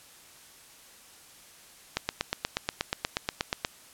click train, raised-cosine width 0.2 ms, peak -9 dBFS, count 15, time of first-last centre 1.97-3.649 s, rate 8.34 Hz, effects white hiss -53 dBFS RMS until 3.93 s + low-pass 12000 Hz 12 dB/octave

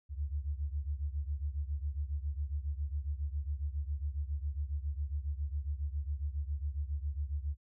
sine beating tone pair, 70 / 77.3 Hz, C#2 / D#2, +18 / -11 cents, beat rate 7.3 Hz, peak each -35 / -38 dBFS, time 0.09-7.57 s, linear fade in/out 50 ms, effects none

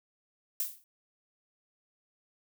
violet noise with exponential decay, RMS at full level -28 dBFS, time 0.6-0.84 s, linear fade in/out 1 ms, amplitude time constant 51 ms, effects none

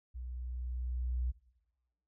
sine tone with level ramp, 61.74 Hz, B1, in tune, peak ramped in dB -40 to -30 dBFS, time 0.14-1.32 s, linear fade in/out 20 ms, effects noise-tail reverb RT60 1.0 s tail -20 dB re dry

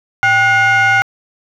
sine tone with frequency modulation, 1456 Hz, F#6, 28 cents flat, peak -6 dBFS, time 0.23-1.02 s, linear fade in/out 0 ms, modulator 672 Hz, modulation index 1.1, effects tanh soft clip ceiling -7 dBFS + 8-bit

